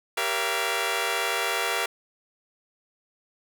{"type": "chord", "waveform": "10% pulse", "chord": "G diminished seventh", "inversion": "none", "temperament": "just", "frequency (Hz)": [392, 470.4, 564.5, 677.4], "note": ["G4", "Bb4", "Db5", "Fb5"], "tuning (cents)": [0, 16, 31, 47], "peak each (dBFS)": [-23, -21, -26, -21], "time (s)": [0.17, 1.86], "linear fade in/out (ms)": 5, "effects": []}